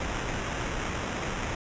pink noise with sample-and-hold, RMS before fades -32 dBFS, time 0-1.55 s, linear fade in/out 5 ms, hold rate 4410 Hz, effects resampled to 16000 Hz

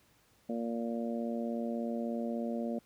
harmonic tone, 116.54 Hz, A#2, in tune, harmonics 2 / 3 / 4 / 5 / 6, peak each -34 / -43 / -42 / -40 / -46 dBFS, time 0.49-2.79 s, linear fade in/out 5 ms, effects pink hiss -67 dBFS RMS until 2.85 s + high-pass 60 Hz 12 dB/octave

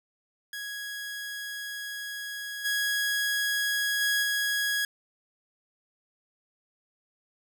sawtooth tone with level steps, 1661.2 Hz, G#6, in tune, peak -31 / -22 / -20 / -22 dBFS, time 0.53-4.85 s, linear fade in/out 2 ms, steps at 2.64 / 4 / 4.22 s, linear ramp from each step 20 ms, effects none

